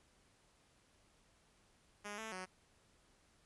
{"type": "tone with pitch steps", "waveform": "5% pulse", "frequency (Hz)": [206.2, 221.3, 185.3], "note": ["G#3", "A3", "F#3"], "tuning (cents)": [-12, 10, 3], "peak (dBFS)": -33, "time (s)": [2.04, 2.46], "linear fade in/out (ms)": 20, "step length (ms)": 140, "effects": ["pink hiss -71 dBFS RMS until 3.45 s", "resampled to 24000 Hz"]}